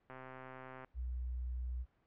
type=click train; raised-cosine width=0.5 ms; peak=-34 dBFS; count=98; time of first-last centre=0.1-0.846 s; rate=130 Hz
type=tone; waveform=sine; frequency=61.74 Hz; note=B1; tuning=in tune; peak=-37 dBFS; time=0.94-1.86 s; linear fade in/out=50 ms
effects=pink hiss -75 dBFS RMS until 2.06 s + low-pass 2000 Hz 12 dB/octave